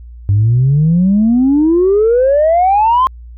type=exponential sweep; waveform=sine; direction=up; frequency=97.1 to 1067 Hz; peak=-6 dBFS; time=0.29-3.07 s; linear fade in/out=0 ms; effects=tanh soft clip ceiling -4 dBFS + added 59 Hz sine -30 dBFS peak until 3.37 s